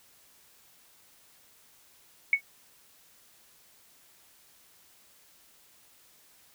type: tone with exponential decay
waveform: sine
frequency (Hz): 2217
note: C#7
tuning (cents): 0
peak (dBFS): -15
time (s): 2.33-2.41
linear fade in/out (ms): 2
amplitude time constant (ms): 17
effects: white hiss -60 dBFS RMS until 6.54 s